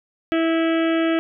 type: harmonic tone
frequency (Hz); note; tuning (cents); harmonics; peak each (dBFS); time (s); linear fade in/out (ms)
327.4; E4; -12; 1 / 2 / 4 / 5 / 6 / 7 / 8 / 9 / 10; -18 / -24 / -30 / -32 / -34 / -35 / -36 / -37 / -38; 0.32-1.19; 0
effects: none

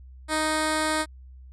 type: tone with notch filter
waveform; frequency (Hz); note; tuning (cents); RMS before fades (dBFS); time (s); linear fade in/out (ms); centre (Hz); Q
5% pulse; 311.1; D#4; 0; -25; 0.28-1.06; 50; 2800; 1.2
effects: added 64 Hz sine -43 dBFS peak until 1.52 s + resampled to 22050 Hz

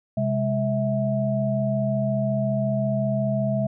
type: tone cluster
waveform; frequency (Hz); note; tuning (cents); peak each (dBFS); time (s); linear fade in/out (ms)
sine; 130.3 / 204.8 / 649; C3 / G#3 / E5; -7 / -24 / -27; -25; 0.17-3.67; 5
effects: none

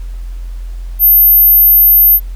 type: tone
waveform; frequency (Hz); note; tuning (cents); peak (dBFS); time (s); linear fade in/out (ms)
sine; 13130; G#9; -21; -3; 0.99-2.2; 50
effects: added 43 Hz sine -20 dBFS peak until 2.35 s + pink hiss -46 dBFS RMS until 2.35 s

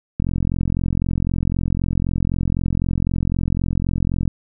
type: click train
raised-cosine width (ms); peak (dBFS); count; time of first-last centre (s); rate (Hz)
5; -8; 180; 0.2-4.277; 43.9
effects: none

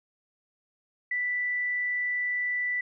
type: tone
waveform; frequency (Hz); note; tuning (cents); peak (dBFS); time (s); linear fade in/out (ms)
sine; 1975.5; B6; 0; -26; 1.11-2.81; 5
effects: none

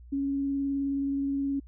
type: tone with vibrato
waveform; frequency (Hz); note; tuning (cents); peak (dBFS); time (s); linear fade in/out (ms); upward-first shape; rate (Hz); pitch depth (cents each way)
sine; 277.2; C#4; 0; -26; 0.12-1.6; 10; sine; 19; 12
effects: added 60 Hz sine -46 dBFS peak until 1.67 s

